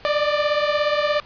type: beating tone pair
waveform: sawtooth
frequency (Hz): 587.3 / 604.3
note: D5 / D5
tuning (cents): 0 / +49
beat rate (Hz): 17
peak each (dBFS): -16 / -19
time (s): 0.05-1.2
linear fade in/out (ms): 0
effects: pink hiss -46 dBFS RMS until 1.25 s + resampled to 11025 Hz